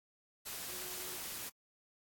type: tone in noise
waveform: sine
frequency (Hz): 364.5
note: F#4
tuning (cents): -26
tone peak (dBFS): -54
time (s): 0.68-1.18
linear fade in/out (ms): 20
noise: white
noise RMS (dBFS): -43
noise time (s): 0.45-1.5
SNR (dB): -14
effects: AAC 64 kbps